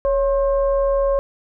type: tone with frequency modulation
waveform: sine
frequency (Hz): 554.4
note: C#5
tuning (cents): 0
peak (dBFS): -15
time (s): 0.05-1.19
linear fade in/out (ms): 0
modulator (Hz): 515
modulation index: 0.52
effects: none